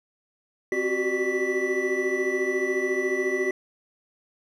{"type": "tone cluster", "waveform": "triangle", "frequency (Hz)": [262.5, 368.8, 382.9, 599, 1972], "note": ["C4", "F#4", "G4", "D5", "B6"], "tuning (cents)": [6, -6, -41, 34, -3], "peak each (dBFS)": [-33, -26, -25, -33, -27], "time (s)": [0.72, 3.51], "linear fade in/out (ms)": 2, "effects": []}